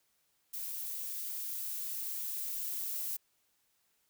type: noise with level ramp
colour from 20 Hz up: violet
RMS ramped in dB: -40 to -37 dBFS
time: 0.53-3.17 s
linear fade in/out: 10 ms
effects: white hiss -75 dBFS RMS until 4.09 s